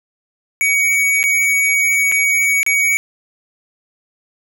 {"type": "tone with dropouts", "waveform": "square", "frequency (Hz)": 2251, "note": "C#7", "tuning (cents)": 26, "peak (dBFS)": -13, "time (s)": [0.61, 2.97], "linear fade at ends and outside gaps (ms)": 0, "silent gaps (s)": [[1.23, 1.239], [2.116, 2.122], [2.631, 2.664]], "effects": []}